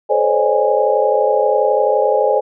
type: tone cluster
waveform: sine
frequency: 428.6 / 515 / 547 / 606 / 825 Hz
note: A4 / C5 / C#5 / D#5 / G#5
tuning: -45 / -28 / -23 / -46 / -12 cents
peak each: -18 dBFS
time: 0.09-2.41 s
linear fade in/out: 20 ms
effects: none